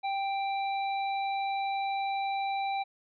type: harmonic tone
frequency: 786 Hz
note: G5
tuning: 4 cents sharp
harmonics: 1 / 3 / 5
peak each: -29 / -39 / -43 dBFS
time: 0.03-2.84 s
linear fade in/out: 20 ms
effects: none